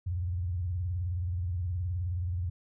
sine tone with vibrato, 88.4 Hz, F2, 22 cents sharp, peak -29 dBFS, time 0.06-2.5 s, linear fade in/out 10 ms, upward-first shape sine, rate 19 Hz, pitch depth 160 cents each way, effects none

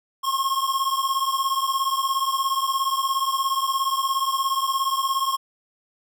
square beating tone pair, 1072 / 1089 Hz, C6 / C#6, +42 / -31 cents, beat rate 17 Hz, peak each -24 / -26 dBFS, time 0.23-5.37 s, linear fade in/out 20 ms, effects none

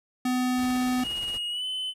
square tone, 251.7 Hz, B3, 33 cents sharp, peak -24 dBFS, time 0.25-1.04 s, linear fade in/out 5 ms
pink noise with tremolo, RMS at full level -41 dBFS, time 0.57-1.39 s, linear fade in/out 20 ms, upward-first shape sine, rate 17 Hz, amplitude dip 50%
triangle tone with pitch glide, 2878 to 3032 Hz, F#7 to F#7, -49 to +42 cents, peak -27 dBFS, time 1.02-1.94 s, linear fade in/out 50 ms, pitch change +91 cents, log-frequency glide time 1.49-1.66 s
effects resampled to 32000 Hz

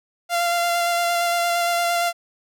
sawtooth tone with vibrato, 691 Hz, F5, 19 cents flat, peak -15 dBFS, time 0.29-2.13 s, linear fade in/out 50 ms, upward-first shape square, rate 8.7 Hz, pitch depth 11 cents each way, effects none

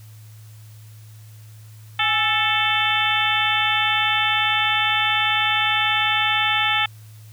harmonic tone with a mistuned harmonic, 440.2 Hz, A4, 1 cent sharp, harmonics 2 / 3 / 4 / 5 / 6 / 7 / 8, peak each -25 / -25 / -25 / -25 / -25 / -25 / -25 dBFS, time 1.99-6.86 s, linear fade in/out 5 ms, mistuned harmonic 2, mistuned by -90 cents, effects added 108 Hz sine -40 dBFS peak until 7.32 s + white hiss -53 dBFS RMS until 7.32 s

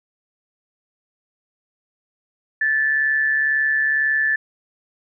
sine tone with amplitude modulation, 1749 Hz, A6, 11 cents flat, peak -14 dBFS, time 2.61-4.36 s, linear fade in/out 5 ms, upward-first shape sine, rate 142 Hz, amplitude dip 45%, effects none

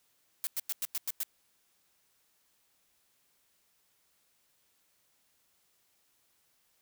blue noise bursts, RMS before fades -33 dBFS, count 7, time 0.44-1.232 s, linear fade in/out 0 ms, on 30 ms, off 97 ms, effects white hiss -72 dBFS RMS until 6.81 s

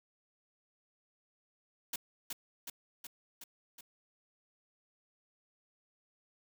white noise with echo, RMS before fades -37 dBFS, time 1.93-1.96 s, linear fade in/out 5 ms, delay 370 ms, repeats 5, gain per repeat -3 dB, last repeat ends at 3.81 s, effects none

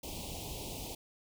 pink band-stop noise, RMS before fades -42 dBFS, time 0.03-0.95 s, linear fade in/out 5 ms, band 930 to 2500 Hz, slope 48 dB/octave, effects none

